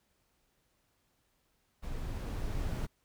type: noise with level ramp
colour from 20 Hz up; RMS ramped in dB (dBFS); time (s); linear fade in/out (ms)
brown; -39 to -33; 1.82-2.87; 20
effects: pink hiss -75 dBFS RMS until 3.04 s